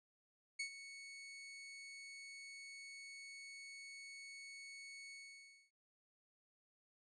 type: tone with ADSR envelope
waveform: sawtooth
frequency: 2216 Hz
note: C#7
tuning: 1 cent flat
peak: -35 dBFS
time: 0.59-5.71 s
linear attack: 10 ms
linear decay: 91 ms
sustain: -13 dB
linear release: 590 ms
effects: resampled to 22050 Hz